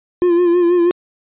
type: tone with vibrato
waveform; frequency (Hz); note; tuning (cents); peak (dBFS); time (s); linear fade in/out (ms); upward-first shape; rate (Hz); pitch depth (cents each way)
triangle; 349.2; F4; 0; -8; 0.22-0.91; 0; sine; 6.2; 45
effects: resampled to 8000 Hz